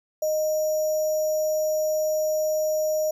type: tone with sample-and-hold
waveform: sine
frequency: 618 Hz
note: D#5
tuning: 12 cents flat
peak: -21 dBFS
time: 0.22-3.11 s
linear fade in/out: 5 ms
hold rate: 6300 Hz
effects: none